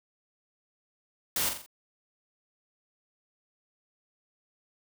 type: noise with echo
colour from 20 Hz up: white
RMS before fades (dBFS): -29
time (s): 1.36-1.49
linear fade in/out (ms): 2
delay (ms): 43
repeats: 4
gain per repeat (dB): -6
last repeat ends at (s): 1.662
effects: none